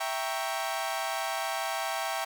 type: chord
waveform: sawtooth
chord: E diminished seventh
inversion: none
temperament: equal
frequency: 659.3 / 784 / 932.3 / 1108.7 Hz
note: E5 / G5 / Bb5 / Db6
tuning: 0 / 0 / 0 / 0 cents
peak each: -31 / -30 / -34 / -34 dBFS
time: 0-2.25 s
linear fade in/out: 10 ms
effects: none